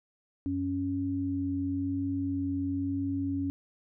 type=tone pair together; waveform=sine; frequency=92.8 / 277.4 Hz; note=F#2 / C#4; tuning=+6 / +1 cents; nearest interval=octave + perfect fifth; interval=1895 cents; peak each=-35 / -29 dBFS; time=0.46-3.5 s; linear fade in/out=0 ms; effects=none